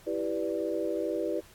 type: chord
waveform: sine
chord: E minor seventh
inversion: none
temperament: equal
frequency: 329.6 / 392 / 493.9 / 587.3 Hz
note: E4 / G4 / B4 / D5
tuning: 0 / 0 / 0 / 0 cents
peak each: -33 / -34 / -34 / -34 dBFS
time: 0.06-1.41 s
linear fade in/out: 20 ms
effects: pink hiss -56 dBFS RMS until 1.54 s + AAC 64 kbps